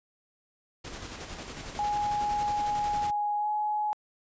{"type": "noise with tremolo", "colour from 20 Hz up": "pink", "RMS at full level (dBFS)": -39, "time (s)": [0.84, 3.11], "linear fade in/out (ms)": 10, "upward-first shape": "square", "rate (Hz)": 11, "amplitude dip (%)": 35}
{"type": "tone with pitch glide", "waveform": "sine", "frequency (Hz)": [830.6, 843.2], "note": ["G#5", "G#5"], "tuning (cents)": [0, 26], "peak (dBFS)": -26, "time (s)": [1.79, 3.93], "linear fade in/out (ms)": 0, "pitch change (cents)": 26, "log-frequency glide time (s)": [3.37, 3.48]}
{"effects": ["resampled to 16000 Hz"]}